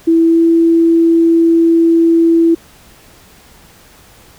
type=tone with pitch glide; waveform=sine; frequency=329.6 to 332.1 Hz; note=E4 to E4; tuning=0 to +13 cents; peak=-6 dBFS; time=0.07-2.55 s; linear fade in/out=10 ms; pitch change=+13 cents; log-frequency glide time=0.24-0.41 s; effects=pink hiss -43 dBFS RMS until 4.38 s